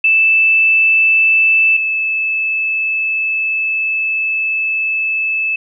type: tone pair in turn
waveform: sine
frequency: 2637 / 2617 Hz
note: E7 / E7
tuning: 0 / -13 cents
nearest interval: unison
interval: 13 cents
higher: first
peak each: -8 / -14 dBFS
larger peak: first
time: 0.04-1.77 / 1.77-5.56 s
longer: second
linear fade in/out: 5 ms
effects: none